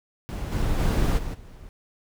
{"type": "noise with level steps", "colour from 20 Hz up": "brown", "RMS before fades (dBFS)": [-30, -24, -21, -31, -44], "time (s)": [0.29, 1.69], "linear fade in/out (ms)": 0, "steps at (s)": [0.51, 0.78, 1.17, 1.33], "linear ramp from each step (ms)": 20, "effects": []}